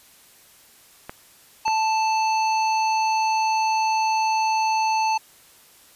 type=clicks; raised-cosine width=0.5 ms; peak=-17 dBFS; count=2; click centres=1.095 / 1.68 s
type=harmonic tone; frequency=880 Hz; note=A5; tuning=in tune; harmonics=1 / 3 / 5 / 7; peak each=-19 / -29 / -33 / -36 dBFS; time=1.65-5.18 s; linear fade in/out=10 ms
effects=white hiss -52 dBFS RMS until 5.95 s + resampled to 32000 Hz